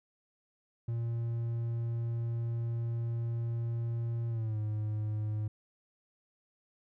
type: tone with pitch glide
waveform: triangle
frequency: 116.54 to 106.87 Hz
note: A#2 to A2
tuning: 0 to -50 cents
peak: -29 dBFS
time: 0.88-5.48 s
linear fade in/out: 5 ms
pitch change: -150 cents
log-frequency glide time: 4.29-4.58 s
effects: none